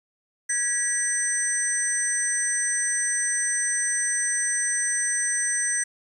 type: tone cluster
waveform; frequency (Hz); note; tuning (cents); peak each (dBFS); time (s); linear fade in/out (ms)
sine; 1658 / 1933 / 6000 / 8440; G#6 / B6 / F#8 / C9; -3 / -38 / +23 / +14; -31 / -30 / -28 / -25; 0.49-5.84; 10
effects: 9-bit